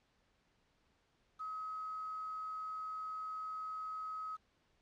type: tone with quantisation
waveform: sine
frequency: 1274 Hz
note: D#6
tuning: 41 cents sharp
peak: -40 dBFS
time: 1.39-4.37 s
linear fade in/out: 20 ms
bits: 10
effects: pink hiss -75 dBFS RMS until 4.81 s + low-pass 5000 Hz 12 dB/octave